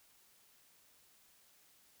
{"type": "silence", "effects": ["white hiss -67 dBFS RMS until 2 s"]}